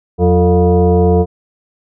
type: tone with frequency modulation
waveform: sine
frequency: 180 Hz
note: F#3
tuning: 47 cents flat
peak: -7 dBFS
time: 0.18-1.26 s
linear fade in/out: 50 ms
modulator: 264 Hz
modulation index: 1.6
effects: none